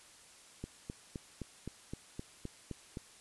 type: click train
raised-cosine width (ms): 3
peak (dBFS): -27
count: 10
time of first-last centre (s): 0.64-2.972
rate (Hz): 3.86
effects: white hiss -58 dBFS RMS until 3.2 s + resampled to 24000 Hz